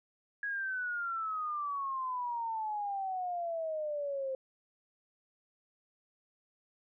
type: exponential sweep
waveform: sine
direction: down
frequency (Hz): 1667 to 523.3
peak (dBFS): -33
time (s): 0.43-4.35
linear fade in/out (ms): 2
effects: none